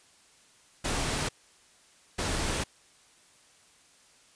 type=noise bursts at uneven times; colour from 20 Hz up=pink; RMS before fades=-30 dBFS; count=2; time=0.84-1.29 / 2.18-2.64 s; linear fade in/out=10 ms; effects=white hiss -60 dBFS RMS until 4.35 s + resampled to 22050 Hz